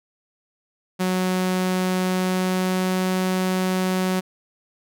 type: tone with pitch glide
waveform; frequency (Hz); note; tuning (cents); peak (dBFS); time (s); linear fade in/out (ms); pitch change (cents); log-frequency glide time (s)
sawtooth; 184.5 to 185.68; F#3 to F#3; -5 to +6; -16; 0.99-4.21; 20; +11; 2.04-3.15
effects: none